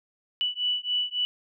sine beating tone pair, 2960 / 2963.6 Hz, F#7 / F#7, 0 / +2 cents, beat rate 3.6 Hz, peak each -28 dBFS, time 0.41-1.25 s, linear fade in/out 0 ms, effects none

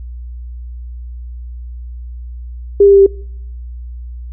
sine tone with pitch steps, 401.9 / 398.7 / 395.5 / 392.3 Hz, G4 / G4 / G4 / G4, +43 / +29 / +15 / +1 cents, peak -3 dBFS, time 2.8-3.064 s, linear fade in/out 5 ms, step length 66 ms, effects noise-tail reverb RT60 0.7 s tail -24 dB re dry + added 60 Hz sine -25 dBFS peak until 4.32 s

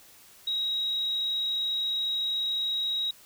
sine tone, 3817 Hz, A#7, 40 cents sharp, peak -26 dBFS, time 0.47-3.11 s, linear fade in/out 5 ms, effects white hiss -54 dBFS RMS until 3.25 s

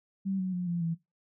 sine tone with pitch steps, 193.2 / 185.97 / 179.02 / 172.32 / 165.87 Hz, G3 / F#3 / F3 / F3 / E3, -25 / +9 / +43 / -23 / +11 cents, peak -28 dBFS, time 0.25-0.95 s, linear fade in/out 20 ms, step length 140 ms, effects noise-tail reverb RT60 0.2 s tail -18 dB re dry

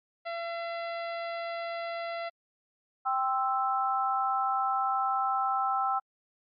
harmonic tone, 677 Hz, E5, 46 cents sharp, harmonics 1 / 2 / 3 / 4 / 5 / 6 / 7, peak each -34 / -41 / -42 / -49 / -52 / -51 / -55 dBFS, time 0.25-2.3 s, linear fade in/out 20 ms
sine chord, C major, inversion second, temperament equal, 784 / 1046.5 / 1318.5 Hz, G5 / C6 / E6, 0 / 0 / 0 cents, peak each -29 / -35 / -29 dBFS, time 3.05-6 s, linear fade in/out 20 ms
effects AAC 64 kbps

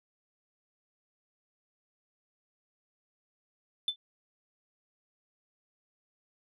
sine tone with exponential decay, 3520 Hz, A7, in tune, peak -21 dBFS, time 3.88-3.96 s, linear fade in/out 2 ms, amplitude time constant 17 ms, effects tanh soft clip ceiling -23 dBFS

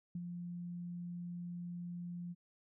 sine tone with ADSR envelope, 174.61 Hz, F3, in tune, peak -37 dBFS, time 0.15-2.35 s, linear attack 4 ms, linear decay 46 ms, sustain -4 dB, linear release 36 ms, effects none

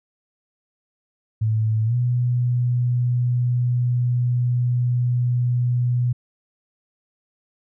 sine tone with pitch glide, 110 to 122.76 Hz, A2 to B2, 0 to -10 cents, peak -17 dBFS, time 1.41-6.13 s, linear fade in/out 10 ms, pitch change +190 cents, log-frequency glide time 1.85-1.95 s, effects none

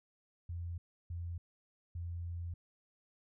sine tone bursts at uneven times, 85.9 Hz, F2, 28 cents flat, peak -38 dBFS, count 3, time 0.49-0.78 / 1.1-1.38 / 1.95-2.54 s, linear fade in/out 5 ms, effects none

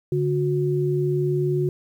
sine tone pair together, 144.29 / 363.6 Hz, D3 / F#4, -30 / -30 cents, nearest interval octave + major third, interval 1600 cents, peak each -22 dBFS, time 0.12-1.69 s, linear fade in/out 2 ms, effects 9-bit

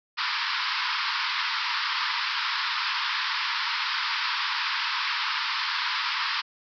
pink band-pass noise, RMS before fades -28 dBFS, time 0.17-6.42 s, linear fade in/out 20 ms, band 920 to 5200 Hz, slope 96 dB/octave, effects none

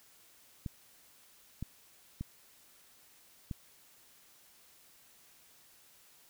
clicks, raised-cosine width 5 ms, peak -25 dBFS, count 4, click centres 0.662 / 1.626 / 2.21 / 3.512 s, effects white hiss -62 dBFS RMS until 6.29 s

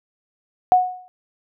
sine tone with exponential decay, 733 Hz, F#5, 16 cents flat, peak -7 dBFS, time 0.72-1.08 s, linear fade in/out 0 ms, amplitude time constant 78 ms, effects none

